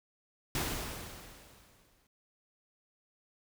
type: noise with exponential decay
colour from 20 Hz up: pink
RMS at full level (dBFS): -32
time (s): 0.55-2.07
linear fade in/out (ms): 2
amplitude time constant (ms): 330
effects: none